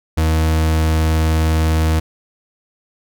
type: tone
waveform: 40% pulse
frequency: 79.5 Hz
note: D#2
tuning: 38 cents sharp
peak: -12 dBFS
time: 0.17-2 s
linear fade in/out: 10 ms
effects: none